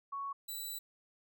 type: tone pair in turn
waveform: sine / 5% pulse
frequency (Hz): 1112 / 3963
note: C#6 / B7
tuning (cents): +5 / +5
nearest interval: octave + minor seventh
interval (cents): 2200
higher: second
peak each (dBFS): -37 / -32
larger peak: second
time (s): 0.12-0.33 / 0.48-0.79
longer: second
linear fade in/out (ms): 10
effects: none